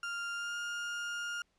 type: tone with pitch glide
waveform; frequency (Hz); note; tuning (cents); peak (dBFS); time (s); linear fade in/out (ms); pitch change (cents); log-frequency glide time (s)
35% pulse; 1396.9 to 1413.9; F6 to F6; 0 to +21; -34; 0.03-1.42; 2; +21; 0.34-0.57
effects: pink hiss -75 dBFS RMS until 1.58 s + low-pass 7000 Hz 12 dB/octave